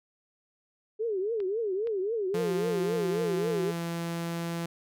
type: tone with vibrato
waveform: sine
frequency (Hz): 415.3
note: G#4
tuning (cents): 0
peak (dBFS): -27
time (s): 0.99-3.72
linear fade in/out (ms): 20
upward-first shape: triangle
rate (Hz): 3.7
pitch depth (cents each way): 240
type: clicks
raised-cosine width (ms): 0.3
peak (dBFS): -31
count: 3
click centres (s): 1.403 / 1.872 / 3.151
type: tone with pitch glide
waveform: sawtooth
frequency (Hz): 174.61 to 168.86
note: F3 to E3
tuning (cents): 0 to +42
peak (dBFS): -27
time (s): 2.34-4.66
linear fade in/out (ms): 5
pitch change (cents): -58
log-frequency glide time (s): 2.74-3.85
effects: none